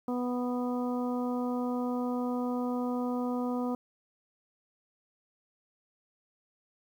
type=harmonic tone; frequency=246.9 Hz; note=B3; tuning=in tune; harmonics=1 / 2 / 3 / 4 / 5; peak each=-30 / -36 / -40 / -42 / -44 dBFS; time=0.08-3.75 s; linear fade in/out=2 ms; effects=10-bit